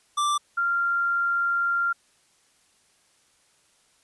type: tone pair in turn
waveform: square / sine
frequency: 1174.7 / 1387.8 Hz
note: D6 / F6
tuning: 0 / -11 cents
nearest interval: minor third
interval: 289 cents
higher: second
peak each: -22 / -21 dBFS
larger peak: second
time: 0.17-0.38 / 0.57-1.93 s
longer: second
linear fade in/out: 10 ms
effects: white hiss -63 dBFS RMS until 4.03 s + resampled to 24000 Hz